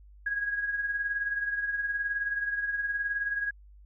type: tone with tremolo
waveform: sine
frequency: 1649 Hz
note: G#6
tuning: 13 cents flat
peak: -25 dBFS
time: 0.26-3.51 s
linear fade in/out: 5 ms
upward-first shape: triangle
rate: 19 Hz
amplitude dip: 65%
effects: added 50 Hz sine -50 dBFS peak until 3.85 s